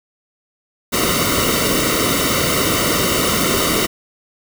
pink noise with comb filter, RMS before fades -17 dBFS, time 0.92-3.87 s, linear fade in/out 20 ms, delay 1.2 ms, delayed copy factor -0.85, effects none

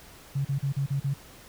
sine tone bursts, 138.59 Hz, C#3, in tune, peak -24 dBFS, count 6, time 0.35-1.14 s, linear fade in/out 10 ms, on 100 ms, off 38 ms, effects pink hiss -50 dBFS RMS until 1.48 s

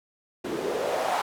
white noise with band-pass filter sweep, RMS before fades -28 dBFS, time 0.44-1.22 s, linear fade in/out 10 ms, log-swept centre 300 to 860 Hz, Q 3.6, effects none

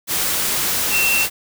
sine tone in noise, 2700 Hz, E7, 41 cents sharp, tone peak -16 dBFS, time 0.9-1.27 s, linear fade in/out 50 ms, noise white, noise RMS -20 dBFS, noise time 0.07-1.3 s, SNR +1 dB, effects none

